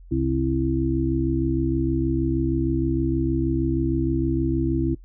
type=harmonic tone; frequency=66.4 Hz; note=C2; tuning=26 cents sharp; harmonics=1 / 2 / 4 / 5; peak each=-27 / -26 / -26 / -23 dBFS; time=0.11-4.95 s; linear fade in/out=10 ms; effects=noise-tail reverb RT60 0.1 s tail -19 dB re dry + added 43 Hz sine -42 dBFS peak until 5.04 s